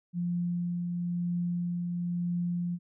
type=tone with tremolo; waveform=sine; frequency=174.61 Hz; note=F3; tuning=in tune; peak=-27 dBFS; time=0.13-2.79 s; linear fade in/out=50 ms; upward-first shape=triangle; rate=1 Hz; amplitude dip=30%; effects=none